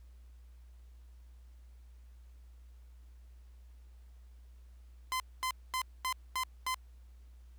sawtooth tone bursts, 1029 Hz, C6, 29 cents flat, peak -28 dBFS, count 6, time 5.12-6.744 s, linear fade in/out 0 ms, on 79 ms, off 230 ms, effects added 60 Hz sine -52 dBFS peak until 7.58 s + pink hiss -73 dBFS RMS until 7.58 s

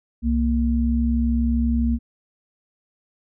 sine tone pair together, 65.41 / 233.1 Hz, C2 / A#3, 0 / 0 cents, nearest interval octave + minor seventh, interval 2200 cents, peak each -20 dBFS, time 0.22-1.99 s, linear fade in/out 50 ms, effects none

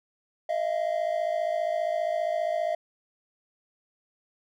triangle tone pair together, 628 / 683 Hz, D#5 / F5, +16 / -39 cents, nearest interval minor second, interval 145 cents, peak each -26 dBFS, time 0.49-2.75 s, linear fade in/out 5 ms, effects none

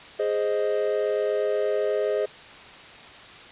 triangle chord, Ab major, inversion none, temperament equal, 415.3 / 523.3 / 622.3 Hz, Ab4 / C5 / Eb5, 0 / 0 / 0 cents, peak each -23 / -26 / -25 dBFS, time 0.19-2.26 s, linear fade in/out 10 ms, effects white hiss -44 dBFS RMS until 3.51 s + resampled to 8000 Hz

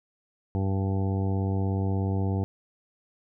harmonic tone, 96.7 Hz, G2, 23 cents flat, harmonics 1 / 2 / 3 / 4 / 5 / 7 / 8 / 9, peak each -25 / -31 / -35 / -37 / -39 / -42 / -43 / -44 dBFS, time 0.55-2.44 s, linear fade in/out 0 ms, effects none

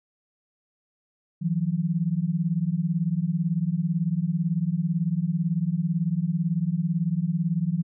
sine beating tone pair, 160.1 / 178.1 Hz, D#3 / F3, +50 / +34 cents, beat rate 18 Hz, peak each -25 dBFS, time 1.41-7.83 s, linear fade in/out 20 ms, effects none

